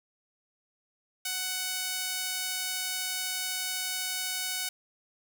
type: tone with high-pass filter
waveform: sawtooth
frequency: 744 Hz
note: F#5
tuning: 9 cents sharp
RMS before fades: -33 dBFS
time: 1.25-4.69 s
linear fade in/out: 5 ms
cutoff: 2900 Hz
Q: 0.55
effects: none